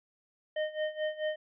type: tone with tremolo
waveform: square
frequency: 616 Hz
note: D#5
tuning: 17 cents flat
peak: -29 dBFS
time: 0.56-1.36 s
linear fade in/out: 5 ms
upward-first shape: sine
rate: 4.6 Hz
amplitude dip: 85%
effects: resampled to 8000 Hz